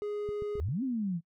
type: tone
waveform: triangle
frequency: 415.3 Hz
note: G#4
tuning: in tune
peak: -30 dBFS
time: 0.02-0.6 s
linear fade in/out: 0 ms
type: click train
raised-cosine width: 5 ms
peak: -31 dBFS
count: 4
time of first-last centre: 0.29-0.687 s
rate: 7.56 Hz
type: exponential two-way sweep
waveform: sine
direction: up then down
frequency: 56.7 to 275.1 to 160.6 Hz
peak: -29 dBFS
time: 0.57-1.21 s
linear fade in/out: 50 ms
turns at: 0.83 s
effects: noise-tail reverb RT60 0.1 s tail -26 dB re dry